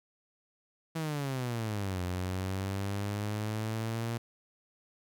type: exponential two-way sweep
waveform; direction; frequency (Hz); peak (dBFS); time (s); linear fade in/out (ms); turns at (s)
sawtooth; down then up; 164.81 to 89.4 to 117.1; -28; 0.95-4.18; 10; 2.02
effects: none